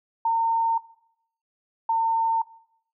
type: tone pair in turn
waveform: sine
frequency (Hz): 912 / 906.2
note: A#5 / A#5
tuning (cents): -38 / -49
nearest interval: unison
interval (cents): 11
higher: first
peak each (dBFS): -19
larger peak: neither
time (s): 0.25-0.78 / 1.89-2.42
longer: neither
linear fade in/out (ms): 5
effects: noise-tail reverb RT60 0.7 s tail -20 dB re dry